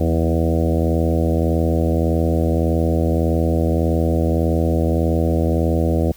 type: harmonic tone with a mistuned harmonic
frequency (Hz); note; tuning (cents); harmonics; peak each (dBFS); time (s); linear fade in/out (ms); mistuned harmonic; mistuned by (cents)
81.7; E2; -15; 1 / 2 / 3 / 4 / 5 / 6 / 7 / 8 / 9; -18 / -23 / -24 / -23 / -29 / -25 / -27 / -30 / -33; 0-6.12; 5; 2; +52
effects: added 50 Hz sine -48 dBFS peak until 6.16 s + white hiss -48 dBFS RMS until 6.16 s